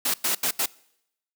white noise bursts at uneven times, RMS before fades -24 dBFS, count 4, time 0.05-0.14 / 0.24-0.35 / 0.43-0.51 / 0.59-0.66 s, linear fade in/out 5 ms, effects noise-tail reverb RT60 0.8 s tail -23 dB re dry + high-pass 200 Hz 12 dB/octave

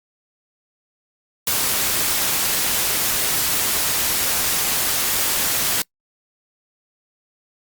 white noise, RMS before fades -20 dBFS, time 1.47-5.82 s, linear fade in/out 2 ms, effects noise-tail reverb RT60 0.1 s tail -26 dB re dry + Opus 48 kbps

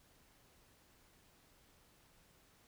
silence, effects pink hiss -68 dBFS RMS until 2.67 s

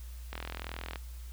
click train, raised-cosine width 0.3 ms, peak -22 dBFS, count 27, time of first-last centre 0.33-0.958 s, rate 41.4 Hz, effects added 60 Hz sine -41 dBFS peak until 1.32 s + white hiss -57 dBFS RMS until 1.32 s

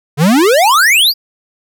square exponential sweep, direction up, 135.8 to 4978 Hz, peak -7 dBFS, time 0.17-1.14 s, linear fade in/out 50 ms, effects none

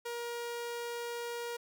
sawtooth tone, 473.9 Hz, A#4, 28 cents sharp, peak -33 dBFS, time 0.05-1.57 s, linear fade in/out 10 ms, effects none

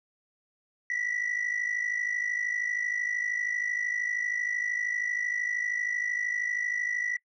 sine tone pair together, 1921 / 1973.9 Hz, B6 / B6, -48 / -1 cents, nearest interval unison, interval 47 cents, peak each -30 / -28 dBFS, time 0.9-7.17 s, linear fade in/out 2 ms, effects noise-tail reverb RT60 0.1 s tail -24 dB re dry + tanh soft clip ceiling -24 dBFS

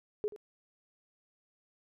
sine tone with echo, 418 Hz, G#4, 11 cents sharp, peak -29 dBFS, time 0.24-0.28 s, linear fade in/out 0 ms, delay 82 ms, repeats 1, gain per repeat -15 dB, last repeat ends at 0.362 s, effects none

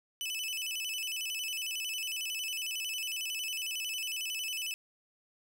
sawtooth tone with vibrato, 2794 Hz, F7, in tune, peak -31 dBFS, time 0.21-4.74 s, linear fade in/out 0 ms, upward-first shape square, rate 11 Hz, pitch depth 120 cents each way, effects none

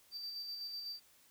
triangle tone with tremolo, 4657 Hz, D8, 15 cents flat, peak -39 dBFS, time 0.11-1 s, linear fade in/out 50 ms, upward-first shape square, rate 8 Hz, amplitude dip 30%, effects white hiss -66 dBFS RMS until 1.3 s

